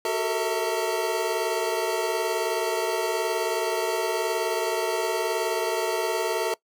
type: tone cluster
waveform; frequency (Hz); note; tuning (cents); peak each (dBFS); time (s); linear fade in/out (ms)
square; 375.6 / 438.4 / 457.4 / 649 / 907; F#4 / A4 / A#4 / E5 / A#5; +26 / -6 / -33 / -27 / -48; -31; 0.05-6.54; 2
effects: noise-tail reverb RT60 0.1 s tail -21 dB re dry